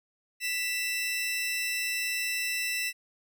sawtooth tone pair together, 1978 / 2671 Hz, B6 / E7, +2 / +22 cents, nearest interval perfect fourth, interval 520 cents, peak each -30 / -27 dBFS, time 0.4-2.93 s, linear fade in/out 50 ms, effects none

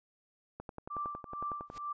click train, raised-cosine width 1 ms, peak -28 dBFS, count 13, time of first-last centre 0.6-1.701 s, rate 10.9 Hz
sine tone with tremolo, 1174.7 Hz, D6, in tune, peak -33 dBFS, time 0.9-1.93 s, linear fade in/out 10 ms, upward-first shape triangle, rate 2.2 Hz, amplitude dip 100%
pink noise with exponential growth, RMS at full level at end -46 dBFS, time 1.66-1.78 s, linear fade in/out 1 ms, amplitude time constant 24 ms
effects resampled to 16000 Hz

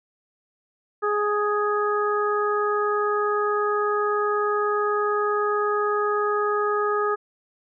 harmonic tone, 416.1 Hz, G#4, 3 cents sharp, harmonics 1 / 2 / 3 / 4, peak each -23 / -32 / -24 / -32 dBFS, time 1.02-7.16 s, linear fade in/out 20 ms, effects none

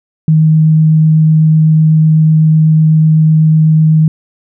sine tone with vibrato, 157.1 Hz, D#3, 17 cents sharp, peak -4 dBFS, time 0.28-4.08 s, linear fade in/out 2 ms, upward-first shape triangle, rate 8 Hz, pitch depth 8 cents each way, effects none

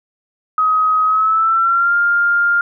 sine tone with pitch glide, 1264 to 1402.5 Hz, D#6 to F6, +27 to +7 cents, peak -11 dBFS, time 0.58-2.61 s, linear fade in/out 2 ms, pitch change +180 cents, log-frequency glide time 1.05-1.95 s, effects none

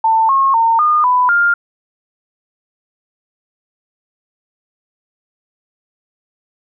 sine tone with pitch steps, 893 / 1084 / 912 / 1219 / 996 / 1403 Hz, A5 / C#6 / A#5 / D#6 / B5 / F6, +25 / -39 / -38 / -36 / +14 / +8 cents, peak -9 dBFS, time 0.04-1.54 s, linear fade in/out 5 ms, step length 250 ms, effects none

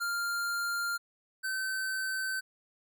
square tone pair in turn, 1396.9 / 1536.5 Hz, F6 / G6, 0 / -35 cents, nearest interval major second, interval 165 cents, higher second, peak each -31 / -32 dBFS, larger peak first, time 0-0.98 / 1.43-2.41 s, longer neither, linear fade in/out 20 ms, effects none

